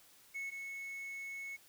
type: tone pair in turn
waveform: triangle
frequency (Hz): 2200 / 2200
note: C#7 / C#7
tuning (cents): -14 / -14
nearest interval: unison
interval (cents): 0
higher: neither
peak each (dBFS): -37 / -40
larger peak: first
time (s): 0.34-0.51 / 0.51-1.57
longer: second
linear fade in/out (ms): 20
effects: white hiss -63 dBFS RMS until 1.68 s